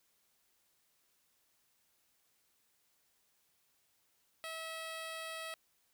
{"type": "tone", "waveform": "10% pulse", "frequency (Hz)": 647, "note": "E5", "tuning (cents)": -32, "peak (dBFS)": -33, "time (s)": [4.44, 5.54], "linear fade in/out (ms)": 0, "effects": ["white hiss -75 dBFS RMS until 5.93 s"]}